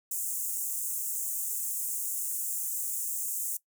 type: high-pass noise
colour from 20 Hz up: pink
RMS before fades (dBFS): -33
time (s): 0.11-3.57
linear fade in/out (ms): 5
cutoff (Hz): 7000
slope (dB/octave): 48
effects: noise-tail reverb RT60 0.1 s tail -19 dB re dry